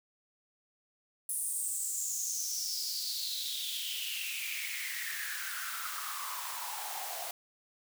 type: noise with high-pass filter sweep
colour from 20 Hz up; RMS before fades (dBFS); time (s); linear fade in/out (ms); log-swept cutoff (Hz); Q
white; -37; 1.29-7.31; 2; 9900 to 680; 6.8
effects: none